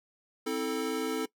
square chord, A minor, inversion first, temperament equal with one note detuned, 261.6 / 322.7 / 440 Hz, C4 / E4 / A4, 0 / -37 / 0 cents, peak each -36 / -36 / -33 dBFS, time 0.46-1.26 s, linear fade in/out 10 ms, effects noise-tail reverb RT60 0.1 s tail -20 dB re dry

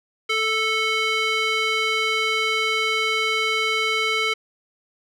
square tone with band-pass filter, 440 Hz, A4, in tune, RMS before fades -22 dBFS, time 0.29-4.34 s, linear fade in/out 10 ms, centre 2500 Hz, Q 1.8, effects none

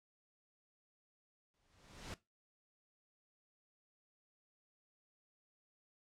pink noise with exponential growth, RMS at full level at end -44 dBFS, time 1.54-2.14 s, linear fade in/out 0 ms, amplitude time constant 130 ms, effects noise-tail reverb RT60 0.2 s tail -17 dB re dry + low-pass 7000 Hz 12 dB/octave

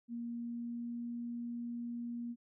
sine tone with pitch glide, 235.6 to 237.4 Hz, A#3 to A#3, +19 to +32 cents, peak -38 dBFS, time 0.08-2.36 s, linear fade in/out 50 ms, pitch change +13 cents, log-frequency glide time 0.2-1.09 s, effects none

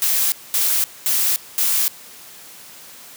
blue noise bursts, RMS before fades -18 dBFS, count 4, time 0.02-1.88 s, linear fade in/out 0 ms, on 300 ms, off 220 ms, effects white hiss -41 dBFS RMS until 3.16 s + high-pass 100 Hz 12 dB/octave

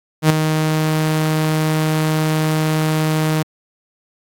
sawtooth tone with ADSR envelope, 156.2 Hz, D#3, 7 cents sharp, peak -3 dBFS, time 0.22-3.43 s, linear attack 80 ms, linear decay 7 ms, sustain -8 dB, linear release 10 ms, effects AAC 64 kbps

